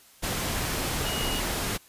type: tone in noise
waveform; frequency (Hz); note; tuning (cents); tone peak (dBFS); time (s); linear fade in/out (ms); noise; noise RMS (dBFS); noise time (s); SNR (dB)
sine; 2884; F#7; -45; -33; 1.05-1.41; 20; pink; -29; 0.22-1.78; -7
effects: white hiss -55 dBFS RMS until 1.88 s + resampled to 32000 Hz